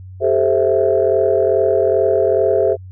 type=chord; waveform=sine; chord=A minor seventh; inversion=third; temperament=equal with one note detuned; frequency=392 / 434.4 / 523.3 / 659.3 Hz; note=G4 / A4 / C5 / E5; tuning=0 / -22 / 0 / 0 cents; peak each=-17 dBFS; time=0.2-2.77 s; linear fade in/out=50 ms; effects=tanh soft clip ceiling -2 dBFS + added 93 Hz sine -32 dBFS peak until 2.91 s